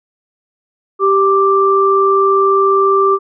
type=tone pair together; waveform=sine; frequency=391.3 / 1176.6 Hz; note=G4 / D6; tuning=-3 / +3 cents; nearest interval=octave + perfect fifth; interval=1906 cents; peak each=-11 dBFS; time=0.99-3.19 s; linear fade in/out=50 ms; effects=none